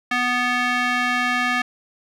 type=tone with band-pass filter; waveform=square; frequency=246.9 Hz; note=B3; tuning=in tune; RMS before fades=-21 dBFS; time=0.11-1.62 s; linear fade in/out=5 ms; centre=1900 Hz; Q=1.7; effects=none